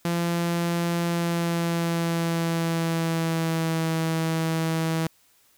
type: tone with pitch glide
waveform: sawtooth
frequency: 170.8 to 162.24 Hz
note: F3 to E3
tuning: -38 to -27 cents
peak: -19 dBFS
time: 0.05-5.07 s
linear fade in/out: 2 ms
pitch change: -89 cents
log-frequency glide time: 1.07-3.9 s
effects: white hiss -61 dBFS RMS until 5.57 s